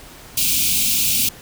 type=band-stop noise; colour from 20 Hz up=white; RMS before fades=-18 dBFS; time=0.37-1.29 s; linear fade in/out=5 ms; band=290 to 2300 Hz; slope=96 dB/octave; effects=pink hiss -41 dBFS RMS until 1.41 s

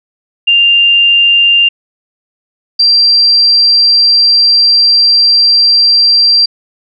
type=tone pair in turn; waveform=sine; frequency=2794 / 4720 Hz; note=F7 / D8; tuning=0 / +8 cents; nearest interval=major sixth; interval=908 cents; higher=second; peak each=-4 dBFS; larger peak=neither; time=0.47-1.69 / 2.79-6.46 s; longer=second; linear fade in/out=10 ms; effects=none

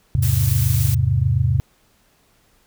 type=chord; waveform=sine; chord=E augmented; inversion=none; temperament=equal; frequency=82.41 / 103.83 / 130.81 Hz; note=E2 / G#2 / B#2; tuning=0 / 0 / 0 cents; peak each=-21 / -19 / -18 dBFS; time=0.15-1.6 s; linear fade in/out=0 ms
type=noise; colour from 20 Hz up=blue; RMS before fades=-27 dBFS; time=0.22-0.95 s; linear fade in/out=10 ms
effects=pink hiss -59 dBFS RMS until 2.66 s

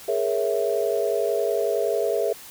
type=chord; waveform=sine; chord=A# half-diminished seventh; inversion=third; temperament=equal; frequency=415.3 / 466.2 / 554.4 / 659.3 Hz; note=G#4 / A#4 / C#5 / E5; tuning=0 / 0 / 0 / 0 cents; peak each=-25 / -26 / -28 / -26 dBFS; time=0.08-2.33 s; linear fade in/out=5 ms; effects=white hiss -43 dBFS RMS until 2.5 s

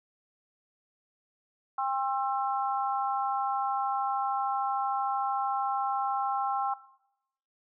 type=harmonic tone; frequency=266.7 Hz; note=C4; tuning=33 cents sharp; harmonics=3 / 4 / 5; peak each=-30 / -32 / -34 dBFS; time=1.78-6.74 s; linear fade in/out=5 ms; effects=noise-tail reverb RT60 0.8 s tail -18 dB re dry

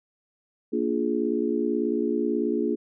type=chord; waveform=sine; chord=Bb dominant seventh; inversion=none; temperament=just; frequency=233.1 / 291.4 / 349.6 / 419.5 Hz; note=Bb3 / D4 / F4 / Ab4; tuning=0 / -13 / +2 / +17 cents; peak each=-28 dBFS; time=0.72-2.76 s; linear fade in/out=20 ms; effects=none

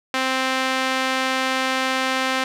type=tone with band-pass filter; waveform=sawtooth; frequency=261.6 Hz; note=C4; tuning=in tune; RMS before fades=-22 dBFS; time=0.14-2.44 s; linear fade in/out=2 ms; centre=2200 Hz; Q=0.69; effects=none

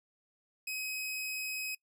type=tone; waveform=sawtooth; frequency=2535 Hz; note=D#7; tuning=32 cents sharp; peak=-32 dBFS; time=0.67-1.75 s; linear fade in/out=5 ms; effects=noise-tail reverb RT60 0.1 s tail -23 dB re dry

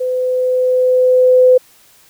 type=tone with level ramp; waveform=sine; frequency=507 Hz; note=B4; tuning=45 cents sharp; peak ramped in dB=-15 to -4 dBFS; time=0-1.58 s; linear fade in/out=10 ms; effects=white hiss -48 dBFS RMS until 2.09 s

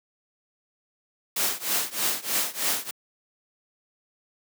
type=noise with tremolo; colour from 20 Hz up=white; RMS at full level=-23 dBFS; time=1.36-2.91 s; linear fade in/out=5 ms; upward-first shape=triangle; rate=3.2 Hz; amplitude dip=95%; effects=high-pass 200 Hz 12 dB/octave

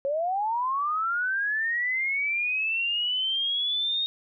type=linear sweep; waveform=sine; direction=up; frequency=538 to 3729 Hz; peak=-24 dBFS; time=0.05-4.06 s; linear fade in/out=0 ms; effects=none

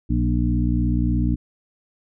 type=harmonic tone with a mistuned harmonic; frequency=60 Hz; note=B1; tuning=49 cents flat; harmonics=1 / 2 / 3 / 4 / 5; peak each=-21 / -23 / -27 / -25 / -26 dBFS; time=0.09-1.36 s; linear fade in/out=20 ms; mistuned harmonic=4; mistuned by=-24 cents; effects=none

